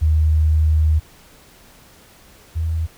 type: tone pair in turn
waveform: sine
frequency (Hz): 77.78 / 80.99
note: D#2 / E2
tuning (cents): 0 / -30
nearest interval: minor second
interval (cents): 70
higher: second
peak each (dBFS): -12 / -18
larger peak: first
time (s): 0.01-1 / 2.55-2.87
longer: first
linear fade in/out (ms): 20
effects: pink hiss -48 dBFS RMS until 2.97 s